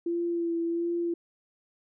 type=tone with vibrato; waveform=sine; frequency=339.2 Hz; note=E4; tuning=50 cents sharp; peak=-26 dBFS; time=0.06-1.14 s; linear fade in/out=5 ms; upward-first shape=sine; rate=1.4 Hz; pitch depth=22 cents each way; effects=none